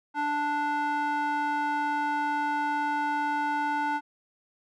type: tone with band-pass filter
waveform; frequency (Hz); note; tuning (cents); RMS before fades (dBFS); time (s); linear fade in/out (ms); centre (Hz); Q
square; 293.7; D4; 0; -28; 0.14-4.01; 50; 1100; 4.9
effects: none